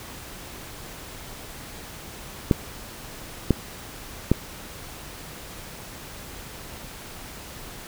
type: clicks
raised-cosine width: 3 ms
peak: -3 dBFS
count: 3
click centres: 2.512 / 3.507 / 4.316 s
effects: pink hiss -40 dBFS RMS until 7.87 s